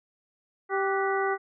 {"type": "harmonic tone with a mistuned harmonic", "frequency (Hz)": 390, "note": "G4", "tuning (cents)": -9, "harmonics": [1, 2, 3, 4, 5], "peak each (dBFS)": [-27, -30, -32, -33, -34], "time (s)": [0.69, 1.38], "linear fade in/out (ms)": 50, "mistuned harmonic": 4, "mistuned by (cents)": -83, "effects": []}